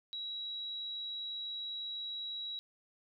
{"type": "tone", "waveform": "sine", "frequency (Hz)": 3878, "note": "B7", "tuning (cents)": -32, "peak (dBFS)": -38, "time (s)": [0.13, 2.59], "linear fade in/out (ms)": 0, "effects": []}